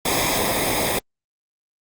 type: noise with comb filter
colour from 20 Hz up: pink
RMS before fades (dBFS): -21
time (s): 0.05-0.99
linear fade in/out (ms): 5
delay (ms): 0.69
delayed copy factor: -0.75
effects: Opus 48 kbps